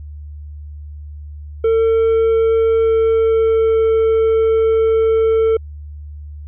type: tone with pitch glide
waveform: triangle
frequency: 450.7 to 446.6 Hz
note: A4 to A4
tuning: +42 to +26 cents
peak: -9 dBFS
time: 1.64-5.57 s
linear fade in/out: 5 ms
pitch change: -16 cents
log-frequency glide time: 2.78-3.83 s
effects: added 74 Hz sine -29 dBFS peak until 6.47 s + resampled to 8000 Hz